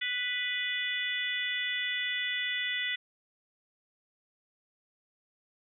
harmonic tone, 493.9 Hz, B4, in tune, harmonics 3 / 4 / 5 / 6 / 7, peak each -41 / -32 / -41 / -38 / -36 dBFS, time 0.01-2.96 s, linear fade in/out 10 ms, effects none

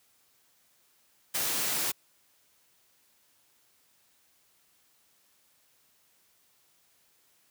white high-pass noise, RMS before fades -30 dBFS, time 1.34-1.92 s, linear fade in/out 10 ms, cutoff 120 Hz, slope 12 dB/octave, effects white hiss -67 dBFS RMS until 7.5 s + high-pass 60 Hz 12 dB/octave

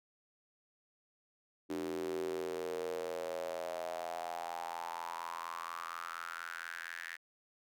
square tone with high-pass filter sweep, 42.1 Hz, E1, 37 cents sharp, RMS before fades -41 dBFS, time 1.69-7.17 s, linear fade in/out 20 ms, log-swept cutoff 320 to 1800 Hz, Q 6.3, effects none

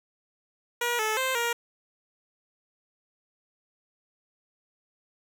10% pulse tone with pitch steps, 478.8 / 434 / 522 / 471.1 Hz, A#4 / A4 / C5 / A#4, +46 / -24 / -4 / +18 cents, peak -17 dBFS, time 0.81-1.53 s, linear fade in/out 5 ms, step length 180 ms, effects none

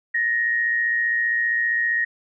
sine tone pair together, 1760 / 1875.2 Hz, A6 / A#6, 0 / +10 cents, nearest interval minor second, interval 110 cents, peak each -29 / -19 dBFS, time 0.14-2.05 s, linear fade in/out 10 ms, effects none

